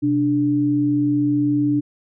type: tone pair together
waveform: sine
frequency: 128.87 / 293.5 Hz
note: C3 / D4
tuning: -26 / -1 cents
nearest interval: octave + major second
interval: 1425 cents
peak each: -24 / -16 dBFS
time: 0.02-1.81 s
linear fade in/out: 20 ms
effects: none